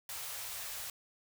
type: band-stop noise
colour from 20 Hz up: white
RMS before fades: -42 dBFS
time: 0.09-0.9 s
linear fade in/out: 2 ms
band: 130 to 520 Hz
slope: 24 dB/octave
effects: none